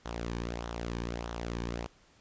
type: tone with flanger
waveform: sawtooth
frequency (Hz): 58.27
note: A#1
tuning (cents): 0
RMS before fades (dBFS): -37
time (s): 0.05-1.87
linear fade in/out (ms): 10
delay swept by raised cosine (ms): 0.41 to 1.51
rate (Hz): 1.6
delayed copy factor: -0.6
effects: pink hiss -63 dBFS RMS until 2.2 s + resampled to 16000 Hz